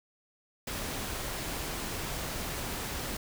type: noise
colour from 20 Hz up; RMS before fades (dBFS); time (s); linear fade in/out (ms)
pink; -36; 0.67-3.17; 5
effects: none